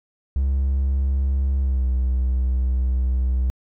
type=tone with pitch glide; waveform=triangle; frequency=67.6 to 63.44 Hz; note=C#2 to B1; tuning=-43 to +47 cents; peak=-15 dBFS; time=0.36-3.5 s; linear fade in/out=0 ms; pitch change=-110 cents; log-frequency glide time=1.59-1.87 s; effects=tanh soft clip ceiling -11 dBFS